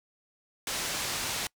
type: low-pass noise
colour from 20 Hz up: white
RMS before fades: -33 dBFS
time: 0.67-1.47 s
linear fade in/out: 2 ms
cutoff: 7300 Hz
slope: 12 dB/octave
effects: noise-tail reverb RT60 0.1 s tail -25 dB re dry